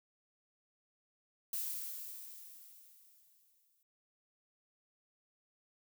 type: noise with exponential decay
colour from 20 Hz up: violet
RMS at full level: -37 dBFS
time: 1.53-3.83 s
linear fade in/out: 2 ms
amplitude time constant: 500 ms
effects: none

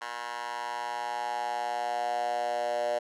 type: tone with high-pass filter sweep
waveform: 10% pulse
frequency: 120 Hz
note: B2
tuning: 49 cents flat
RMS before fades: -32 dBFS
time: 0.01-2.99 s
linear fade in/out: 10 ms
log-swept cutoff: 1100 to 610 Hz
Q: 6.1
effects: low-pass 8000 Hz 12 dB/octave

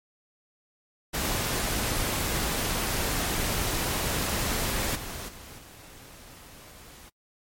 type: noise with level steps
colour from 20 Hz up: pink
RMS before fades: -28 / -37 / -45 / -48 dBFS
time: 1.13-7.1 s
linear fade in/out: 20 ms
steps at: 4.95 / 5.28 / 5.58 s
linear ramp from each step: 10 ms
effects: noise-tail reverb RT60 0.1 s tail -24 dB re dry + MP3 64 kbps

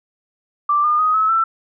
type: tone with pitch steps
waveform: sine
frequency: 1174.7 / 1212.6 / 1251.8 / 1292.2 / 1333.9 Hz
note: D6 / D#6 / D#6 / E6 / E6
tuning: 0 / -45 / +10 / -35 / +20 cents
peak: -13 dBFS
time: 0.69-1.44 s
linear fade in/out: 5 ms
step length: 150 ms
effects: none

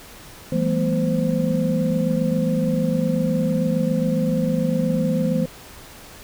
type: tone cluster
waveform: sine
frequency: 166.6 / 194.9 / 214.3 / 241.4 / 518 Hz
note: E3 / G3 / A3 / B3 / C5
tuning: +19 / -10 / -45 / -39 / -17 cents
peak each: -22 / -27 / -25 / -24 / -25 dBFS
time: 0.52-5.46 s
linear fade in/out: 5 ms
effects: pink hiss -42 dBFS RMS until 6.23 s

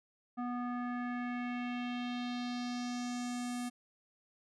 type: tone with low-pass filter sweep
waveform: square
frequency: 244.6 Hz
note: B3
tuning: 16 cents flat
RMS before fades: -38 dBFS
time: 0.37-3.7 s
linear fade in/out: 20 ms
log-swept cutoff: 1100 to 9800 Hz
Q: 2.3
effects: none

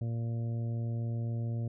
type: harmonic tone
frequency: 115.9 Hz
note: A#2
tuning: 10 cents flat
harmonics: 1 / 2 / 3 / 4 / 5 / 6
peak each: -31 / -42 / -49 / -52 / -51 / -57 dBFS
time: 0.01-1.68 s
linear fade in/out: 5 ms
effects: none

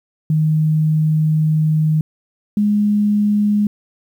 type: tone pair in turn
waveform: sine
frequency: 155.56 / 207.6 Hz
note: D#3 / G#3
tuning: 0 / 0 cents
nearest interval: perfect fourth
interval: 500 cents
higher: second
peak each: -12 dBFS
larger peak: neither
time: 0.3-2.01 / 2.57-3.67 s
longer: first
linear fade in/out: 2 ms
effects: 8-bit

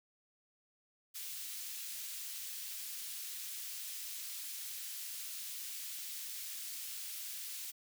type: high-pass noise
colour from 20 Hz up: white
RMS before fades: -44 dBFS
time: 1.14-7.72 s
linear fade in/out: 20 ms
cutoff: 2600 Hz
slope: 12 dB/octave
effects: none

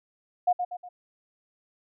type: tone with echo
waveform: sine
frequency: 718 Hz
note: F5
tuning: 48 cents sharp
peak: -18 dBFS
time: 0.47-0.53 s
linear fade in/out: 10 ms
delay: 120 ms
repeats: 3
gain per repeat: -7 dB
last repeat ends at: 0.89 s
effects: none

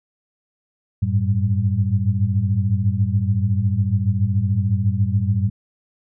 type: tone cluster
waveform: sine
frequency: 95.5 / 103 / 109.5 / 194.1 Hz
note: G2 / G#2 / A2 / G3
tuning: -45 / -14 / -8 / -17 cents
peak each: -20 / -25 / -20 / -25 dBFS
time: 1.02-5.5 s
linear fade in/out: 10 ms
effects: none

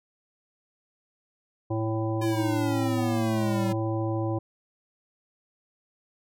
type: harmonic tone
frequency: 110.8 Hz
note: A2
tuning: 13 cents sharp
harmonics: 1 / 3 / 5 / 7 / 9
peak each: -28 / -29 / -34 / -37 / -40 dBFS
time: 1.7-4.39 s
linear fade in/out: 10 ms
type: exponential sweep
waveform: square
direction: down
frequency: 342.5 to 188.9 Hz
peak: -28 dBFS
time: 2.21-3.73 s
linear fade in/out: 10 ms
effects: none

